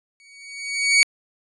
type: tone with exponential growth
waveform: sawtooth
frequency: 2247 Hz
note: C#7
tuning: 23 cents sharp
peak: -7 dBFS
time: 0.2-1.03 s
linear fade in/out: 0 ms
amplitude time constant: 180 ms
effects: resampled to 22050 Hz